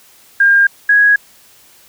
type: tone pair in turn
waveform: sine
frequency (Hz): 1608 / 1659.9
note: G6 / G#6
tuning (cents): +44 / -1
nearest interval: minor second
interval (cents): 55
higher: second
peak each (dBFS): -6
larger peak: neither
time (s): 0.4-0.67 / 0.89-1.16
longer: neither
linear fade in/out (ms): 5
effects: white hiss -46 dBFS RMS until 1.88 s